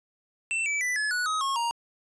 square tone with pitch steps, 2681 / 2307 / 1985.4 / 1708.5 / 1470.3 / 1265.3 / 1088.8 / 937 Hz, E7 / D7 / B6 / G#6 / F#6 / D#6 / C#6 / A#5, +29 / -31 / +9 / +49 / -11 / +29 / -31 / +9 cents, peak -26 dBFS, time 0.51-1.71 s, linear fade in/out 0 ms, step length 150 ms, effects resampled to 22050 Hz

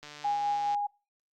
click train, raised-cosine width 0.2 ms, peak -28 dBFS, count 107, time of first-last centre 0.03-0.746 s, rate 148 Hz
sine tone with tremolo, 820 Hz, G#5, 22 cents flat, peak -25 dBFS, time 0.24-0.87 s, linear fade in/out 10 ms, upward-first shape sine, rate 4.8 Hz, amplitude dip 30%
effects noise-tail reverb RT60 0.3 s tail -25 dB re dry + Opus 48 kbps

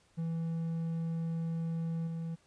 triangle tone with level steps, 164.81 Hz, E3, in tune, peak -30 / -33 dBFS, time 0.17-2.36 s, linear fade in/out 20 ms, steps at 2.07 s, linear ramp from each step 2 ms, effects pink hiss -68 dBFS RMS until 2.46 s + resampled to 22050 Hz

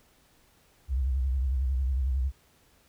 sine tone with vibrato, 65.41 Hz, C2, in tune, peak -24 dBFS, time 0.88-2.32 s, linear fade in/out 50 ms, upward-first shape sine, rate 11 Hz, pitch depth 110 cents each way, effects pink hiss -63 dBFS RMS until 2.88 s

